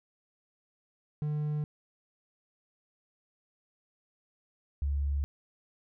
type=tone pair in turn; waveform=triangle / sine; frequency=150 / 70.79 Hz; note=D3 / C#2; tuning=+37 / +37 cents; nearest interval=octave + minor second; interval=1300 cents; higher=first; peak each=-27 dBFS; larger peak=neither; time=1.22-1.64 / 4.82-5.24 s; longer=neither; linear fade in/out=0 ms; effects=none